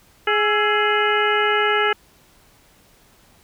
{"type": "harmonic tone with a mistuned harmonic", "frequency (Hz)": 418.8, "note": "G#4", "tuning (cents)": 15, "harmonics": [1, 2, 3, 4, 5, 6, 7], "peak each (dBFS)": [-21, -24, -22, -23, -25, -29, -26], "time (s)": [0.27, 1.93], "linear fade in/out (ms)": 5, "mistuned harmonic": 3, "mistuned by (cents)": 99, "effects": ["pink hiss -54 dBFS RMS until 3.43 s"]}